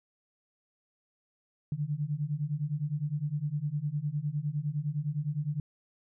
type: beating tone pair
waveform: sine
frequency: 142.7 / 152.5 Hz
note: D3 / D#3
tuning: -49 / -34 cents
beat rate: 9.8 Hz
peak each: -33 / -32 dBFS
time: 1.72-5.6 s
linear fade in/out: 2 ms
effects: none